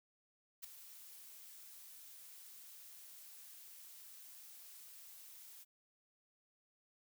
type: noise with ADSR envelope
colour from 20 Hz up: blue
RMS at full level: -44 dBFS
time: 0.62-5.65 s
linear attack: 23 ms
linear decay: 6 ms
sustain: -12 dB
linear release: 28 ms
effects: none